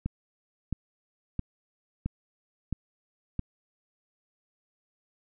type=click train; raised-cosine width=5 ms; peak=-17 dBFS; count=6; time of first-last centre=0.06-3.393 s; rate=1.5 Hz; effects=none